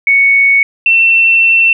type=tone pair in turn; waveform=sine; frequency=2221 / 2694 Hz; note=C#7 / E7; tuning=+3 / +37 cents; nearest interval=minor third; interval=334 cents; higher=second; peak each=-5 dBFS; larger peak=neither; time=0.07-0.63 / 0.86-1.73 s; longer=second; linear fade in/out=2 ms; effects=none